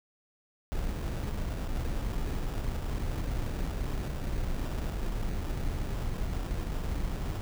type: noise with sample-and-hold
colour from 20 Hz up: brown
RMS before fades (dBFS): -32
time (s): 0.72-7.41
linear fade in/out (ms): 0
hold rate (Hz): 2100
effects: none